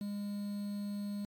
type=tone with quantisation; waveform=triangle; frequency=203.8 Hz; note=G#3; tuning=32 cents flat; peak=-34 dBFS; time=0.01-1.25 s; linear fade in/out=2 ms; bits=9; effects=AAC 64 kbps